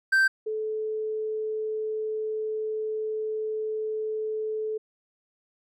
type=tone pair in turn; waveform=triangle / sine; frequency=1561 / 433.8 Hz; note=G6 / A4; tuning=-8 / -25 cents; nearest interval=octave + minor seventh; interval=2217 cents; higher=first; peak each=-16 / -27 dBFS; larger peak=first; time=0.12-0.28 / 0.46-4.78 s; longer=second; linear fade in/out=10 ms; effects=none